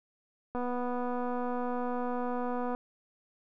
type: click train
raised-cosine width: 1 ms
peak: -22 dBFS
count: 542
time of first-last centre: 0.55-2.749 s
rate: 246 Hz
effects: none